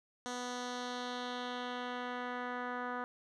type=tone with low-pass filter sweep; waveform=10% pulse; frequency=246.9 Hz; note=B3; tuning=in tune; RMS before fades=-40 dBFS; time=0.26-3.04 s; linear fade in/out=0 ms; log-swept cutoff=6700 to 1500 Hz; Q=1.8; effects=none